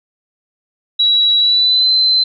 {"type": "tone with pitch glide", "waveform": "sine", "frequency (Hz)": [3896, 4071], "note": ["B7", "C8"], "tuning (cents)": [-24, -48], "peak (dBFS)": -9, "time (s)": [0.99, 2.24], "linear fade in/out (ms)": 10, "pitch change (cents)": 76, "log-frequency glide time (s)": [1.38, 1.91], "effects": []}